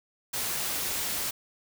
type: noise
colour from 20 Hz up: white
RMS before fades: -31 dBFS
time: 0.33-1.31 s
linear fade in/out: 10 ms
effects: none